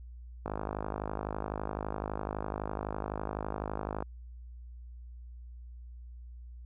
click train, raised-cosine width 1 ms, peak -20 dBFS, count 186, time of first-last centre 0.46-4.025 s, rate 51.9 Hz, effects added 60 Hz sine -44 dBFS peak until 6.65 s

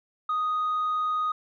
sine tone, 1244.5 Hz, D#6, in tune, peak -22 dBFS, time 0.29-1.32 s, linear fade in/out 5 ms, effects tanh soft clip ceiling -22 dBFS

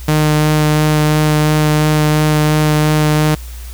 sawtooth tone with vibrato, 152.5 Hz, D#3, 34 cents flat, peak -6 dBFS, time 0.08-3.35 s, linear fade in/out 5 ms, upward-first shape sine, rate 2.9 Hz, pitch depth 10 cents each way, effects added 60 Hz sine -26 dBFS peak until 3.73 s + white hiss -38 dBFS RMS until 3.73 s

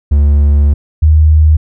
triangle / sine tone pair in turn, 72.2 / 77.49 Hz, D2 / D#2, -29 / -7 cents, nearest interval minor second, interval 122 cents, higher second, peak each -3 dBFS, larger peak neither, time 0.11-0.74 / 1.02-1.57 s, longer first, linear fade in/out 10 ms, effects none

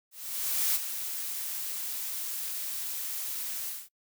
blue noise with ADSR envelope, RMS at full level -26 dBFS, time 0.11-3.89 s, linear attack 640 ms, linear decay 29 ms, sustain -9 dB, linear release 220 ms, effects noise-tail reverb RT60 0.1 s tail -24 dB re dry

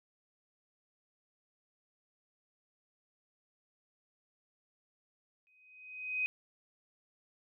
sine tone with exponential growth, 2511 Hz, D#7, 15 cents sharp, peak -28 dBFS, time 5.47-6.26 s, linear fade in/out 0 ms, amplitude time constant 170 ms, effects none

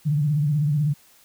sine tone with vibrato, 148.1 Hz, D3, 15 cents sharp, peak -18 dBFS, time 0.05-0.94 s, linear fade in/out 20 ms, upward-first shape sine, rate 16 Hz, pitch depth 96 cents each way, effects white hiss -55 dBFS RMS until 1.24 s

